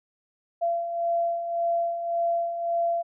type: beating tone pair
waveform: sine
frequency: 680 / 681.8 Hz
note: F5 / F5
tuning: -46 / -42 cents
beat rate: 1.8 Hz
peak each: -32 / -24 dBFS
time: 0.61-3.03 s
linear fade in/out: 20 ms
effects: none